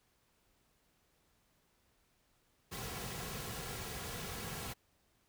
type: noise with comb filter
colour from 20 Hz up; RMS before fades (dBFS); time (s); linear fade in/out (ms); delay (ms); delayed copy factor
pink; -43; 2.71-4.74; 20; 3.3; -0.55
effects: pink hiss -74 dBFS RMS until 5.28 s